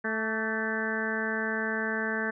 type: harmonic tone with a mistuned harmonic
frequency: 220 Hz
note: A3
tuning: in tune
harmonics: 1 / 2 / 3 / 4 / 5 / 6 / 7 / 8 / 9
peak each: -34 / -35 / -39 / -41 / -41 / -45 / -33 / -33 / -44 dBFS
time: 0.04-2.31 s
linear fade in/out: 10 ms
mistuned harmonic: 5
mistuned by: +54 cents
effects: none